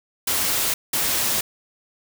white noise bursts at uneven times, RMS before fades -22 dBFS, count 2, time 0.27-0.74 / 0.93-1.41 s, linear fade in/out 5 ms, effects none

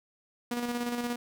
sawtooth tone with tremolo, 240.8 Hz, B3, 44 cents flat, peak -25 dBFS, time 0.51-1.16 s, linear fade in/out 5 ms, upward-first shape square, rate 17 Hz, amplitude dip 40%, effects none

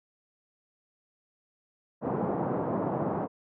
pink band-pass noise, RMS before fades -30 dBFS, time 2.01-3.28 s, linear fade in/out 50 ms, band 140 to 980 Hz, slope 24 dB/octave, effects none

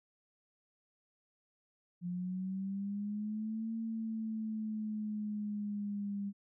sine linear two-way sweep, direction up then down, 175 to 226 to 199.7 Hz, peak -35 dBFS, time 2.01-6.33 s, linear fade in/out 50 ms, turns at 3.74 s, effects none

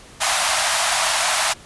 pink high-pass noise, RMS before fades -19 dBFS, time 0.2-1.54 s, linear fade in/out 20 ms, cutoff 620 Hz, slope 96 dB/octave, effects pink hiss -44 dBFS RMS until 1.65 s + resampled to 24000 Hz

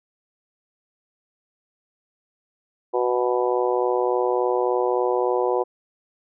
harmonic tone, 123.47 Hz, B2, in tune, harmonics 3 / 4 / 5 / 6 / 7 / 8, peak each -23 / -23 / -30 / -28 / -30 / -29 dBFS, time 2.93-5.64 s, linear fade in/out 20 ms, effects none

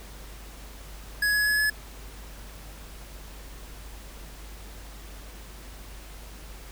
square tone with pitch steps, 1676 / 1686.7 / 1697.4 / 1708.3 Hz, G#6 / G#6 / G#6 / G#6, +15 / +26 / +37 / +48 cents, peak -22 dBFS, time 1.22-1.7 s, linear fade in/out 5 ms, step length 120 ms, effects added 50 Hz sine -42 dBFS peak until 6.71 s + pink hiss -47 dBFS RMS until 6.71 s

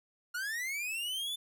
45% pulse linear sweep, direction up, 1403 to 3526 Hz, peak -34 dBFS, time 0.34-1.36 s, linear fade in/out 10 ms, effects none

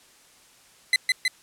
30% pulse tone with echo, 2029 Hz, B6, 46 cents sharp, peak -13 dBFS, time 0.93-0.96 s, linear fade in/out 2 ms, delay 160 ms, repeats 2, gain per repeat -2 dB, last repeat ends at 1.28 s, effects white hiss -55 dBFS RMS until 1.42 s + low-pass 10000 Hz 12 dB/octave

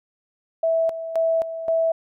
sine tone with tremolo, 655 Hz, E5, 11 cents flat, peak -17 dBFS, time 0.63-1.92 s, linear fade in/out 5 ms, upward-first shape square, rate 1.9 Hz, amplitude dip 70%, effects none

